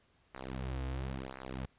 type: tone with flanger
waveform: sawtooth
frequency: 65.41 Hz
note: C2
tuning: in tune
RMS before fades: -40 dBFS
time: 0.34-1.66 s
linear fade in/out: 5 ms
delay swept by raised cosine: 0.28 to 5.28 ms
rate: 0.97 Hz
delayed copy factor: -1
effects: pink hiss -70 dBFS RMS until 1.78 s + resampled to 8000 Hz